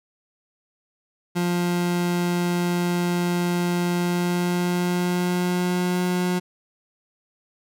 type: tone with pitch glide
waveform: 30% pulse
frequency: 175.6 to 180.12 Hz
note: F3 to F#3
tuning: +10 to -46 cents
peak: -18 dBFS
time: 1.35-6.4 s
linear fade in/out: 20 ms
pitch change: +44 cents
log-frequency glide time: 3.95-6.07 s
effects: none